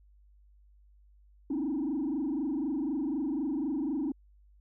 sine tone with frequency modulation, 290.7 Hz, D4, 18 cents flat, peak -27 dBFS, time 1.5-4.12 s, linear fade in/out 5 ms, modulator 24 Hz, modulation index 1.5, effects tanh soft clip ceiling -26 dBFS + added 50 Hz sine -57 dBFS peak until 4.6 s

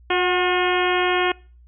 harmonic tone with a mistuned harmonic, 359.4 Hz, F4, 50 cents sharp, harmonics 1 / 2 / 3 / 4 / 5 / 6 / 7 / 8 / 9, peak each -21 / -24 / -26 / -27 / -28 / -29 / -29 / -30 / -31 dBFS, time 0.1-1.32 s, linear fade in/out 5 ms, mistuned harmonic 2, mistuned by +34 cents, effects noise-tail reverb RT60 0.4 s tail -25 dB re dry + added 60 Hz sine -46 dBFS peak until 1.67 s

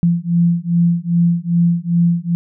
sine beating tone pair, 170 / 172.5 Hz, F3 / F3, -46 / -21 cents, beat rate 2.5 Hz, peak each -15 dBFS, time 0.03-2.35 s, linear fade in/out 0 ms, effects none

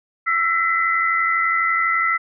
sine tone cluster, 1337 / 1937 / 2029 Hz, E6 / B6 / B6, +24 / -34 / +46 cents, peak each -19 / -26 / -20 dBFS, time 0.26-2.18 s, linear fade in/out 20 ms, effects none

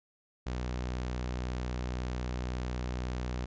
sawtooth tone, 61.9 Hz, B1, 5 cents sharp, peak -29 dBFS, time 0.46-3.46 s, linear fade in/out 10 ms, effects resampled to 16000 Hz

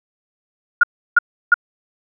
sine tone bursts, 1424 Hz, F6, 33 cents sharp, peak -6 dBFS, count 3, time 0.81-1.542 s, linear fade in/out 5 ms, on 24 ms, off 330 ms, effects none

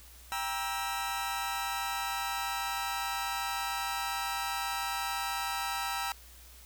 sawtooth chord, E diminished, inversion first, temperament just, 791.1 / 949.3 / 1318.5 Hz, G5 / Bb5 / E6, +16 / +31 / 0 cents, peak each -33 dBFS, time 0.32-6.12 s, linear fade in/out 0 ms, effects added 60 Hz sine -53 dBFS peak until 6.65 s + white hiss -55 dBFS RMS until 6.65 s

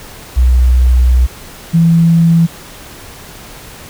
sine tone pair in turn, 62.4 / 166.59 Hz, B1 / E3, +19 / +19 cents, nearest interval octave + perfect fourth, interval 1700 cents, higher second, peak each -5 dBFS, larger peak neither, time 0.36-1.27 / 1.73-2.47 s, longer first, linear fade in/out 20 ms, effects pink hiss -33 dBFS RMS until 3.89 s

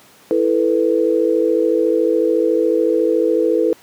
sine chord, E suspended fourth, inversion none, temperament equal, 329.6 / 440 / 493.9 Hz, E4 / A4 / B4, 0 / 0 / 0 cents, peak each -17 dBFS, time 0.31-3.73 s, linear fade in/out 0 ms, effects pink hiss -47 dBFS RMS until 3.82 s + high-pass 200 Hz 12 dB/octave

